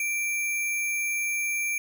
sine tone with sample-and-hold, 2349 Hz, D7, in tune, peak -25 dBFS, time 0-1.78 s, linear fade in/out 2 ms, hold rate 8820 Hz, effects none

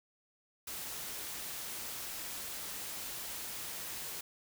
white noise, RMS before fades -42 dBFS, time 0.67-4.21 s, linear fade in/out 5 ms, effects none

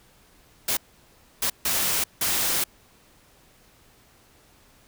white noise bursts at uneven times, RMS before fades -24 dBFS, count 4, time 0.68-0.77 / 1.42-1.5 / 1.65-2.04 / 2.21-2.64 s, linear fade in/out 5 ms, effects pink hiss -57 dBFS RMS until 4.87 s

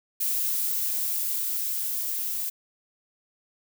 violet noise with level ramp, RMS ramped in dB -26 to -30 dBFS, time 0.2-2.5 s, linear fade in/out 10 ms, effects none

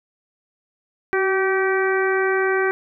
harmonic tone with a mistuned harmonic, 385.2 Hz, G4, 30 cents flat, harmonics 1 / 2 / 3 / 4 / 5 / 6, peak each -19 / -28 / -28 / -24 / -27 / -32 dBFS, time 1.13-2.71 s, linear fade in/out 0 ms, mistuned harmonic 1, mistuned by -27 cents, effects none

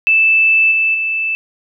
sine tone with level steps, 2637 Hz, E7, in tune, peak -8 / -11 / -15 dBFS, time 0.07-1.35 s, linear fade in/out 0 ms, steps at 0.71 / 0.94 s, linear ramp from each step 10 ms, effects none

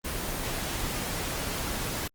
pink noise, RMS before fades -32 dBFS, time 0.04-2.08 s, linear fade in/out 10 ms, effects Opus 24 kbps

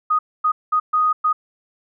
sine tone bursts at uneven times, 1244.5 Hz, D#6, in tune, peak -14 dBFS, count 5, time 0.1-0.19 / 0.44-0.52 / 0.72-0.8 / 0.93-1.13 / 1.24-1.33 s, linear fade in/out 10 ms, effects none

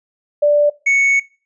sine / triangle tone pair in turn, 587.3 / 2217 Hz, D5 / C#7, 0 / 0 cents, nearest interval octave + major seventh, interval 2300 cents, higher second, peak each -9 dBFS, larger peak neither, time 0.42-0.7 / 0.86-1.2 s, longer second, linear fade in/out 10 ms, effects noise-tail reverb RT60 0.4 s tail -23 dB re dry + resampled to 22050 Hz

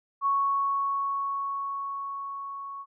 sine tone with level ramp, 1108.7 Hz, C#6, in tune, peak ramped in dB -21 to -36 dBFS, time 0.21-2.86 s, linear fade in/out 50 ms, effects none

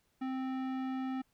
sine tone with tanh clipping, 261.6 Hz, C4, in tune, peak -36 dBFS, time 0.21-1.22 s, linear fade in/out 10 ms, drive 17 dB, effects pink hiss -75 dBFS RMS until 1.33 s

